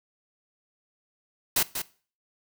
white noise with echo, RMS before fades -23 dBFS, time 1.56-1.63 s, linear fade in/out 5 ms, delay 190 ms, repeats 1, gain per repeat -8 dB, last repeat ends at 1.82 s, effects noise-tail reverb RT60 0.4 s tail -19 dB re dry

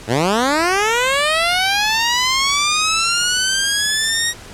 10% pulse linear sweep, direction up, 101.6 to 1895 Hz, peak -6 dBFS, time 0.07-4.34 s, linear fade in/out 50 ms, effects pink hiss -37 dBFS RMS until 4.53 s + low-pass 9000 Hz 12 dB/octave

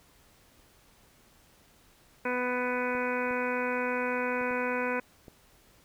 harmonic tone, 248.6 Hz, B3, 12 cents sharp, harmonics 1 / 2 / 3 / 4 / 5 / 6 / 7 / 8 / 9 / 10, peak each -35 / -32 / -43 / -35 / -46 / -35 / -44 / -42 / -41 / -39 dBFS, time 2.25-5 s, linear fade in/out 5 ms
clicks, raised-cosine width 2 ms, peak -33 dBFS, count 5, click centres 2.951 / 3.31 / 4.413 / 4.51 / 5.282 s
effects pink hiss -61 dBFS RMS until 5.84 s

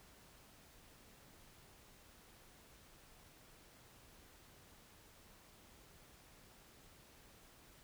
silence, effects pink hiss -63 dBFS RMS until 7.83 s

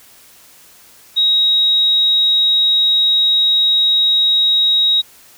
sine tone, 3800 Hz, A#7, 33 cents sharp, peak -10 dBFS, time 1.16-5.02 s, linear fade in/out 20 ms, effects white hiss -45 dBFS RMS until 5.37 s

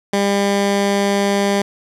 15% pulse tone, 200 Hz, G3, 35 cents sharp, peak -8 dBFS, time 0.13-1.62 s, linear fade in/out 5 ms, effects low-pass 9000 Hz 12 dB/octave + 7-bit

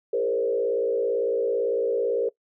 sine tone with frequency modulation, 470 Hz, A#4, 14 cents sharp, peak -21 dBFS, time 0.13-2.29 s, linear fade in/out 5 ms, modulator 57.9 Hz, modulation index 1.1, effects noise-tail reverb RT60 0.1 s tail -21 dB re dry

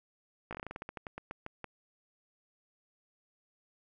slowing click train, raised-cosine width 0.5 ms, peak -25 dBFS, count 17, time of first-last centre 0.51-1.643 s, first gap 17 ms, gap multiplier 1.17, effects none

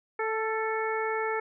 harmonic tone with a mistuned harmonic, 440 Hz, A4, in tune, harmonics 1 / 2 / 3 / 4 / 5, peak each -30 / -33 / -35 / -36 / -37 dBFS, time 0.19-1.4 s, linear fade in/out 5 ms, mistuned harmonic 3, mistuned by +24 cents, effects none

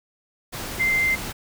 sine tone in noise, 2085 Hz, C7, 7 cents flat, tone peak -18 dBFS, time 0.79-1.16 s, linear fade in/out 20 ms, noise pink, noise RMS -32 dBFS, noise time 0.52-1.33 s, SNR +11 dB, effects none

